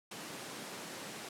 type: high-pass noise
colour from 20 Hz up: pink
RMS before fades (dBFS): -45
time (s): 0.11-1.29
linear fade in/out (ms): 5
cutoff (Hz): 160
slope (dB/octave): 24
effects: low-pass 11000 Hz 12 dB/octave